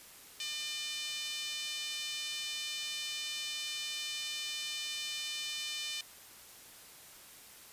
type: tone with high-pass filter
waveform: 5% pulse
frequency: 601 Hz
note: D5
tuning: 40 cents sharp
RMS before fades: -39 dBFS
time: 0.4-6.01 s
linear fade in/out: 2 ms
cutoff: 2800 Hz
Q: 2
effects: white hiss -54 dBFS RMS until 7.72 s + resampled to 32000 Hz